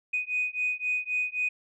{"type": "beating tone pair", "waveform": "sine", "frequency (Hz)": [2489, 2492.8], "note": ["D#7", "D#7"], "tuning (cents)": [0, 3], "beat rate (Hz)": 3.8, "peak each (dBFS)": -29, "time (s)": [0.13, 1.49], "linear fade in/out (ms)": 10, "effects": ["tanh soft clip ceiling -19 dBFS"]}